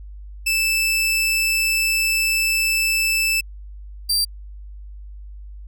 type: tone pair in turn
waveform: sawtooth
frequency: 2637 / 4699 Hz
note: E7 / D8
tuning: 0 / 0 cents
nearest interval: minor seventh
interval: 1000 cents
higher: second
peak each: -14 dBFS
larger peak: neither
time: 0.46-3.41 / 4.09-4.25 s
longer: first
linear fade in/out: 10 ms
effects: added 50 Hz sine -34 dBFS peak until 5.67 s